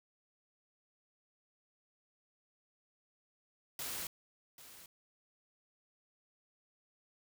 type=noise with echo; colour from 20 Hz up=white; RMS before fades=-41 dBFS; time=3.79-4.07 s; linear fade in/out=2 ms; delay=790 ms; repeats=1; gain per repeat=-14 dB; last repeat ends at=4.86 s; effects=none